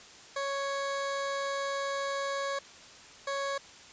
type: tone pair in turn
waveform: 20% pulse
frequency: 554.4 / 554.4 Hz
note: C#5 / C#5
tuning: 0 / 0 cents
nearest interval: unison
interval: 0 cents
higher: neither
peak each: -26 / -26 dBFS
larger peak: neither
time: 0.36-2.59 / 3.27-3.58 s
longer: first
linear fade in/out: 5 ms
effects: white hiss -51 dBFS RMS until 3.92 s + resampled to 16000 Hz